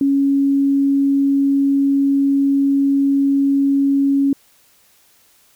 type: tone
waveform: sine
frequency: 277.2 Hz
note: C#4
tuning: in tune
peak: -12 dBFS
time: 0.01-4.33 s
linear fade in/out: 2 ms
effects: white hiss -54 dBFS RMS until 5.55 s